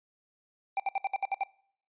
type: tone bursts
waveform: square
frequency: 784 Hz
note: G5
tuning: in tune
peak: -27 dBFS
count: 8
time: 0.77-1.435 s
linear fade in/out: 2 ms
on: 28 ms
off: 63 ms
effects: noise-tail reverb RT60 0.6 s tail -23 dB re dry + resampled to 8000 Hz